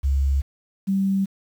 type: tone pair in turn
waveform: sine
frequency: 68.7 / 194.31 Hz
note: C#2 / G3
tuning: -15 / -15 cents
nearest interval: octave + tritone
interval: 1800 cents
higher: second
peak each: -17 / -18 dBFS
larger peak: first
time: 0.03-0.42 / 0.87-1.26 s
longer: neither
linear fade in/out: 20 ms
effects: 8-bit